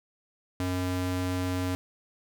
square ring-modulated tone, 182.5 Hz, F#3, 24 cents flat, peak -25 dBFS, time 0.6-1.75 s, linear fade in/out 0 ms, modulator 89.4 Hz, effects none

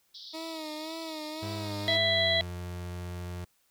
pink band-pass noise, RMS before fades -46 dBFS, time 0.14-1.96 s, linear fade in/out 10 ms, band 3400 to 5300 Hz, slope 96 dB/octave
20% pulse tone with vibrato, 315.8 Hz, D#4, 26 cents sharp, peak -32 dBFS, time 0.33-1.98 s, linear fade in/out 20 ms, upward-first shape sine, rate 1.9 Hz, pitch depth 60 cents each way
35% pulse tone with pitch glide, 101.7 to 88.53 Hz, G#2 to F2, -36 to +24 cents, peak -34 dBFS, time 1.42-3.45 s, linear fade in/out 10 ms, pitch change -240 cents, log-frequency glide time 2-2.43 s
harmonic tone, 662 Hz, E5, 7 cents sharp, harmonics 1 / 3 / 5 / 6, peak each -29 / -29 / -29 / -29 dBFS, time 1.88-2.41 s, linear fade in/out 0 ms
effects white hiss -70 dBFS RMS until 3.7 s

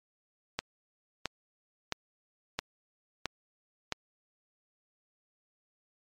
click train, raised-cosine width 0.2 ms, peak -13 dBFS, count 6, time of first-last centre 0.59-3.923 s, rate 1.5 Hz, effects MP3 64 kbps

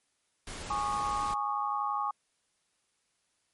pink noise, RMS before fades -41 dBFS, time 0.47-1.34 s, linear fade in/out 2 ms
sine chord, Ab suspended fourth, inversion none, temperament equal with one note detuned, 830.6 / 1108.7 / 1220.3 Hz, Ab5 / Db6 / Eb6, 0 / 0 / -34 cents, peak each -33 / -32 / -35 dBFS, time 0.7-2.11 s, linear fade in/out 5 ms
effects white hiss -75 dBFS RMS until 3.53 s + MP3 48 kbps

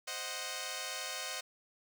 5% pulse chord, C diminished, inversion none, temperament equal, 523.3 / 622.3 / 740 Hz, C5 / Eb5 / Gb5, 0 / 0 / 0 cents, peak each -31 dBFS, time 0.07-1.41 s, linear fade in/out 10 ms, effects none

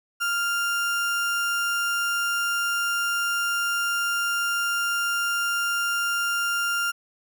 35% pulse tone, 1396.9 Hz, F6, in tune, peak -21 dBFS, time 0.2-6.92 s, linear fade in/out 20 ms, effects none

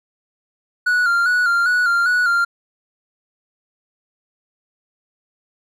triangle tone with vibrato, 1430 Hz, F6, 41 cents sharp, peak -12 dBFS, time 0.86-2.45 s, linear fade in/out 10 ms, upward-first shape square, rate 2.5 Hz, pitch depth 47 cents each way, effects none

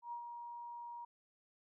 sine tone with ADSR envelope, 949 Hz, A#5, 31 cents sharp, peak -40 dBFS, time 0.02-1.05 s, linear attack 100 ms, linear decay 92 ms, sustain -5 dB, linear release 7 ms, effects none

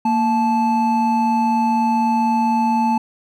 triangle tone pair together, 231 / 872.1 Hz, A#3 / A5, -16 / -16 cents, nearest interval octave + major seventh, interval 2300 cents, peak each -16 / -15 dBFS, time 0.05-2.98 s, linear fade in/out 5 ms, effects none

